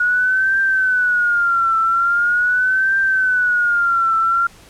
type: tone with vibrato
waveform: sine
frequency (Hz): 1449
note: F#6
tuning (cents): -37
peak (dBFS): -13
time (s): 0-4.47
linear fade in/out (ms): 5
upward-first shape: triangle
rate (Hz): 0.42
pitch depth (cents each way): 150
effects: pink hiss -45 dBFS RMS until 4.69 s + low-pass 11000 Hz 12 dB/octave